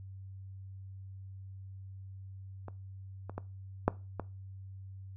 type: clicks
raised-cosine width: 1 ms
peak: -29 / -28 / -23 / -10 / -21 dBFS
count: 5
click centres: 2.683 / 3.296 / 3.38 / 3.88 / 4.197 s
effects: noise-tail reverb RT60 0.3 s tail -20 dB re dry + added 96 Hz sine -44 dBFS peak until 5.16 s